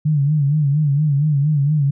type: tone with vibrato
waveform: sine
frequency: 146.4 Hz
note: D3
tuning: 5 cents flat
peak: -13 dBFS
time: 0.05-1.91 s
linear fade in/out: 10 ms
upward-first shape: sine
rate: 4.3 Hz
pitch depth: 100 cents each way
effects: none